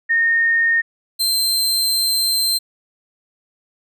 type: tone pair in turn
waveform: sine / sawtooth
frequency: 1839 / 4128 Hz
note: A#6 / C8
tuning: -24 / -24 cents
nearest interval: octave + major second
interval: 1400 cents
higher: second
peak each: -13 / -13 dBFS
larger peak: neither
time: 0.09-0.82 / 1.19-2.59 s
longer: second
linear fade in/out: 20 ms
effects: none